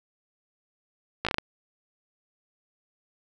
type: slowing click train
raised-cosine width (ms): 0.3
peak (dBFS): -10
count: 6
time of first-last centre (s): 1.25-1.384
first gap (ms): 16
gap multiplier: 1.26
effects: none